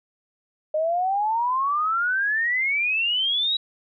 sine exponential sweep, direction up, 608 to 3904 Hz, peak -20 dBFS, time 0.74-3.57 s, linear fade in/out 5 ms, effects none

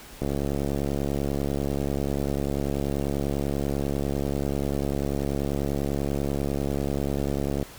click train, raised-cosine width 2 ms, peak -14 dBFS, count 521, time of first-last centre 0.22-7.627 s, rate 70.2 Hz, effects pink hiss -45 dBFS RMS until 7.78 s

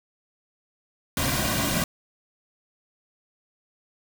pink noise with comb filter, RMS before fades -25 dBFS, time 1.17-1.84 s, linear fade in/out 2 ms, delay 2.3 ms, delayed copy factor -0.75, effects none

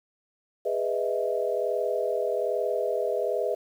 sine chord, E major seventh, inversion first, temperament just, 412 / 494.4 / 618.1 / 659.3 Hz, G#4 / B4 / D#5 / E5, -14 / +2 / -12 / 0 cents, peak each -30 / -29 / -30 / -31 dBFS, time 0.65-3.55 s, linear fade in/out 10 ms, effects 9-bit

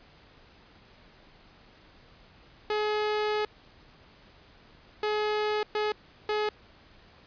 sawtooth tone bursts at uneven times, 423.5 Hz, G#4, 34 cents sharp, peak -22 dBFS, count 4, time 2.7-3.45 / 5.03-5.63 / 5.75-5.92 / 6.29-6.49 s, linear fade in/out 2 ms, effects pink hiss -56 dBFS RMS until 7.26 s + resampled to 11025 Hz

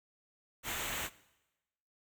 pink noise with comb filter, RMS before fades -38 dBFS, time 0.63-1.1 s, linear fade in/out 50 ms, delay 0.2 ms, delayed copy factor -0.65, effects noise-tail reverb RT60 1.0 s tail -20 dB re dry

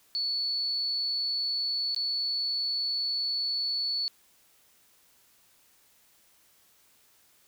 sine tone with dropouts, 4435 Hz, C#8, in tune, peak -27 dBFS, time 0.15-4.08 s, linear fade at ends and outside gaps 0 ms, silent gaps 1.947-1.963 s, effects white hiss -63 dBFS RMS until 7.47 s

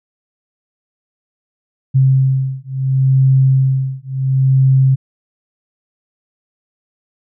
sine beating tone pair, 132.6 / 133.32 Hz, C3 / C3, +23 / +33 cents, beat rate 0.72 Hz, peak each -13 dBFS, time 1.94-4.96 s, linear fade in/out 20 ms, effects none

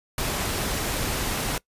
pink noise, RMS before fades -27 dBFS, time 0.18-1.58 s, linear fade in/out 2 ms, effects noise-tail reverb RT60 0.1 s tail -22 dB re dry + resampled to 32000 Hz

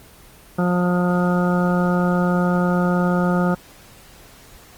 harmonic tone, 178 Hz, F3, 33 cents sharp, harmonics 1 / 2 / 3 / 4 / 5 / 7 / 8, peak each -17 / -26 / -25 / -29 / -30 / -28 / -30 dBFS, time 0.58-3.55 s, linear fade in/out 10 ms, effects pink hiss -46 dBFS RMS until 4.77 s + Opus 24 kbps

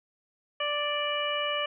harmonic tone, 587.3 Hz, D5, in tune, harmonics 1 / 2 / 3 / 4 / 5, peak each -32 / -33 / -37 / -35 / -32 dBFS, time 0.6-1.66 s, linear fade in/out 5 ms, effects none

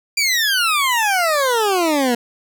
20% pulse exponential sweep, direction down, 2394 to 233.1 Hz, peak -10 dBFS, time 0.17-2.15 s, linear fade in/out 5 ms, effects none

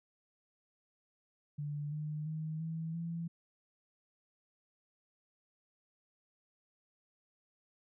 sine tone with pitch steps, 146.83 / 151.74 / 156.82 / 162.07 / 167.5 Hz, D3 / D#3 / D#3 / E3 / E3, 0 / -43 / +14 / -29 / +28 cents, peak -36 dBFS, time 1.58-3.28 s, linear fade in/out 10 ms, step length 340 ms, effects none

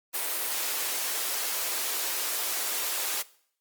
white high-pass noise, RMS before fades -30 dBFS, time 0.13-3.23 s, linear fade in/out 20 ms, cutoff 340 Hz, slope 24 dB/octave, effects noise-tail reverb RT60 0.6 s tail -20 dB re dry + Opus 32 kbps

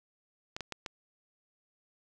clicks, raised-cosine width 0.2 ms, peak -20 dBFS, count 4, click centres 0.565 / 0.607 / 0.723 / 0.862 s, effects none

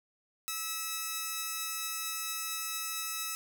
5% pulse tone pair together, 1300 / 1947.8 Hz, E6 / B6, -24 / -24 cents, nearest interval perfect fifth, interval 700 cents, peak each -23 / -32 dBFS, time 0.48-3.35 s, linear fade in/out 0 ms, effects none

